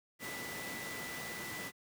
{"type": "tone in noise", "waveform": "sine", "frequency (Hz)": 1985, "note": "B6", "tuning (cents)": 8, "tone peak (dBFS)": -44, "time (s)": [0.19, 1.72], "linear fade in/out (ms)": 50, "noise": "pink", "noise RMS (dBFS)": -43, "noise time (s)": [0.19, 1.72], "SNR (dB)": -4, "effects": ["high-pass 150 Hz 12 dB/octave"]}